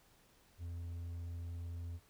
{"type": "tone", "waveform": "triangle", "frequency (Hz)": 85.4, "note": "F2", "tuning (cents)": -38, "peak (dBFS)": -39, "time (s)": [0.58, 2], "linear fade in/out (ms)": 50, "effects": ["pink hiss -68 dBFS RMS until 2.09 s"]}